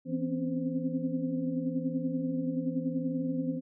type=tone cluster; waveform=sine; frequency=165.8 / 252.7 / 262.6 / 273.6 / 518 Hz; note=E3 / B3 / C4 / C#4 / C5; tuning=+10 / +40 / +6 / -23 / -17 cents; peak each=-36 / -33 / -35 / -36 / -40 dBFS; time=0.05-3.61 s; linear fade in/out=50 ms; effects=none